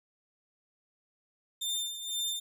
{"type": "tone with tremolo", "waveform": "sawtooth", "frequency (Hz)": 3597, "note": "A7", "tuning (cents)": 37, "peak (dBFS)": -27, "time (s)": [1.61, 2.4], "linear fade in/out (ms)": 10, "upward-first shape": "sine", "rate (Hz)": 2, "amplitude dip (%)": 65, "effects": []}